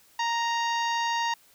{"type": "harmonic tone", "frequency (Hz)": 932.3, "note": "A#5", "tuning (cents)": 0, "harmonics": [1, 2, 3, 4, 5, 6, 7], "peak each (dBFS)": [-26, -32, -36, -38, -40, -42, -43], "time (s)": [0.19, 1.34], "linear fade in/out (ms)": 5, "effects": ["white hiss -59 dBFS RMS until 1.54 s"]}